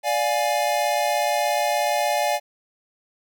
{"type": "chord", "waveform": "square", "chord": "D diminished", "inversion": "none", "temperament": "equal with one note detuned", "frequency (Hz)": [587.3, 704.1, 830.6], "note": ["D5", "F5", "Ab5"], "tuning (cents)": [0, 14, 0], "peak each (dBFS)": -25, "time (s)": [0.03, 2.4], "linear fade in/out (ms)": 50, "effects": []}